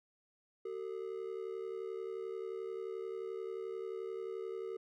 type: ring-modulated tone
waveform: triangle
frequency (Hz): 415.3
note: G#4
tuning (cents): 0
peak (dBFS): -34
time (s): 0.65-4.77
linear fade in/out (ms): 5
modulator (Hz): 35.7
effects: none